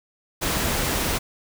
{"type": "noise", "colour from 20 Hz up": "pink", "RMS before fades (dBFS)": -24, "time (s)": [0.41, 1.19], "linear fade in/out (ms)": 20, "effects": []}